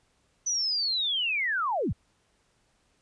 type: linear sweep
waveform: sine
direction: down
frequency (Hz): 6030 to 40.94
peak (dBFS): -25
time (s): 0.46-1.93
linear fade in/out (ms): 10
effects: pink hiss -69 dBFS RMS until 3.01 s + resampled to 22050 Hz